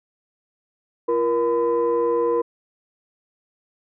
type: tone cluster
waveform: sine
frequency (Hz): 343.3 / 473.7 / 1011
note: F4 / A#4 / B5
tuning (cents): -30 / +28 / +40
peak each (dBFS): -24 / -18 / -26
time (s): 1.08-2.42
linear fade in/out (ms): 10
effects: tanh soft clip ceiling -11 dBFS